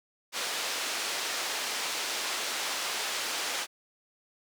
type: band-pass noise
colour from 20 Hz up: white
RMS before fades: -33 dBFS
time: 0.32-3.67 s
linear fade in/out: 50 ms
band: 400 to 5600 Hz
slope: 12 dB/octave
effects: none